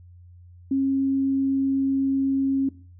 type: tone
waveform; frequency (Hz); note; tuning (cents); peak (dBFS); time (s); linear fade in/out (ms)
sine; 270.8; C#4; -40; -19; 0.71-2.69; 5
effects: noise-tail reverb RT60 0.4 s tail -19 dB re dry + added 88 Hz sine -45 dBFS peak until 2.99 s